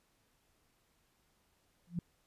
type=tone with exponential growth; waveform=sine; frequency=173.1 Hz; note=F3; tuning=15 cents flat; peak=-29 dBFS; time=1.87-1.99 s; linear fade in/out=2 ms; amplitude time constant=26 ms; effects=pink hiss -74 dBFS RMS until 2.26 s + resampled to 32000 Hz